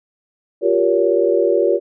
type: chord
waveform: sine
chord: G half-diminished seventh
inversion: third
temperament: just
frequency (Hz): 352.8 / 392 / 470.4 / 564.5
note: F4 / G4 / Bb4 / Db5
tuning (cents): +18 / 0 / +16 / +31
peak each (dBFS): -18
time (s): 0.61-1.8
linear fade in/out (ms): 50
effects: none